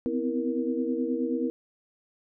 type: tone cluster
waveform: sine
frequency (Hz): 249.9 / 259.3 / 326.5 / 470.5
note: B3 / C4 / E4 / A#4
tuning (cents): +21 / -15 / -17 / +16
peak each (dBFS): -31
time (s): 0.06-1.5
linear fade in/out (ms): 0
effects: none